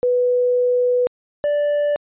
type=tone pair in turn; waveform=sine / triangle; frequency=493.9 / 585.3 Hz; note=B4 / D5; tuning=0 / -6 cents; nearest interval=minor third; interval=294 cents; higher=second; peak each=-14 dBFS; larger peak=neither; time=0.03-1.07 / 1.44-1.96 s; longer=first; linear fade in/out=0 ms; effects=resampled to 8000 Hz